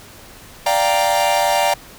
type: chord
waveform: 45% pulse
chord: G minor seventh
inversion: second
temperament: equal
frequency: 587.3 / 698.5 / 784 / 932.3 Hz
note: D5 / F5 / G5 / Bb5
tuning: 0 / 0 / 0 / 0 cents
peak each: -20 dBFS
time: 0.66-1.74 s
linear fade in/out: 5 ms
effects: pink hiss -41 dBFS RMS until 1.98 s